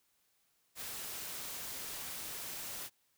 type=noise; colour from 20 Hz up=white; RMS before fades=-43 dBFS; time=0.75-2.9 s; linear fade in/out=50 ms; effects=white hiss -75 dBFS RMS until 3.17 s